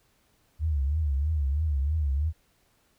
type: tone with vibrato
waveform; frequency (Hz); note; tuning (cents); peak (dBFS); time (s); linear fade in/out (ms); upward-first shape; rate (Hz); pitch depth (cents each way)
sine; 73.42; D2; 0; -23; 0.59-2.33; 50; triangle; 3.1; 180
effects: pink hiss -67 dBFS RMS until 2.98 s